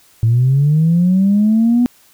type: linear sweep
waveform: sine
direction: up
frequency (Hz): 110 to 246.9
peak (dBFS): -8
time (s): 0.23-1.86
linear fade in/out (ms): 0
effects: tanh soft clip ceiling -5 dBFS + white hiss -50 dBFS RMS until 2.13 s